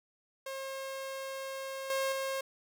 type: tone with level steps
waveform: sawtooth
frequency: 537 Hz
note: C5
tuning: 45 cents sharp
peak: -34 / -26 / -29 dBFS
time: 0.46-2.41 s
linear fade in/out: 5 ms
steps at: 1.9 / 2.12 s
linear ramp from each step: 2 ms
effects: none